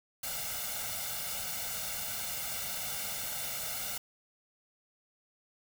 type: noise with comb filter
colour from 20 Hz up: white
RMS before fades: -37 dBFS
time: 0.23-3.98 s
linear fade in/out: 5 ms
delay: 1.4 ms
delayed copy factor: +0.85
effects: none